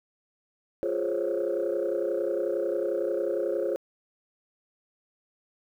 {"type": "chord", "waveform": "sine", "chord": "Db major seventh", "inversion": "first", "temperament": "equal", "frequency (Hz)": [349.2, 415.3, 523.3, 554.4], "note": ["F4", "Ab4", "C5", "Db5"], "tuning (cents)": [0, 0, 0, 0], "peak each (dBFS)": -30, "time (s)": [0.83, 3.76], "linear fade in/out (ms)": 0, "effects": ["tanh soft clip ceiling -19 dBFS", "10-bit"]}